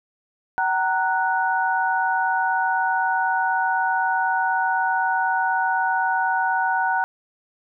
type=tone cluster; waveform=sine; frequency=760 / 928 / 1475 Hz; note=F#5 / A#5 / F#6; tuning=+46 / -8 / -6 cents; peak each=-23 dBFS; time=0.58-7.04 s; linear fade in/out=0 ms; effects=none

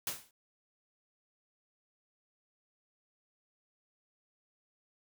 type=noise with exponential decay; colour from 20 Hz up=white; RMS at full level=-32 dBFS; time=0.07-0.31 s; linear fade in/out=2 ms; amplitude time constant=51 ms; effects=none

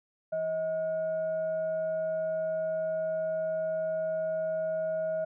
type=tone with frequency modulation; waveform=sine; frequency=635 Hz; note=D#5; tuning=35 cents sharp; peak=-28 dBFS; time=0.32-5.25 s; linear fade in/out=10 ms; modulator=803 Hz; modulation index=0.23; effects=none

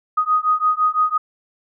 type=beating tone pair; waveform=sine; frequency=1244.5 / 1250.4 Hz; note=D#6 / D#6; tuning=0 / +8 cents; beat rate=5.9 Hz; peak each=-18 dBFS; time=0.17-1.18 s; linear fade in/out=10 ms; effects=none

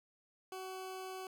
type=tone; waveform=20% pulse; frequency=375.9 Hz; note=F#4; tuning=27 cents sharp; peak=-38 dBFS; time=0.52-1.27 s; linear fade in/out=2 ms; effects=none

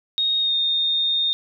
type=tone with pitch glide; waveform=sine; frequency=3729 to 3669 Hz; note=A#7 to A#7; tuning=0 to -28 cents; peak=-18 dBFS; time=0.18-1.33 s; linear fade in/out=0 ms; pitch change=-28 cents; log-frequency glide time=0.4-0.54 s; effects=none

